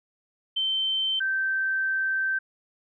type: tone pair in turn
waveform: sine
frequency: 3100 / 1554.5 Hz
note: G7 / G6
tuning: -20 / -15 cents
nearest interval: octave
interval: 1195 cents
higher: first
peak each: -23 dBFS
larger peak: neither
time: 0.56-1.2 / 1.2-2.39 s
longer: second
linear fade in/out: 10 ms
effects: none